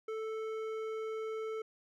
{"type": "tone with hard clipping", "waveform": "sine", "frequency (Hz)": 440, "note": "A4", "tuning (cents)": 0, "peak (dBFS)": -38, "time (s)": [0.08, 1.62], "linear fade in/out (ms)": 5, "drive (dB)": 10, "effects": []}